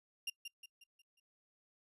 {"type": "tone with echo", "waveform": "35% pulse", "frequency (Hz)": 2794, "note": "F7", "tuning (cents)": 0, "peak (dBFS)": -35, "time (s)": [0.27, 0.3], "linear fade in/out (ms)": 5, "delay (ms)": 180, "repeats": 5, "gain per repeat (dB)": -7, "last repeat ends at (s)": 1.2, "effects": ["noise-tail reverb RT60 0.1 s tail -25 dB re dry", "resampled to 32000 Hz"]}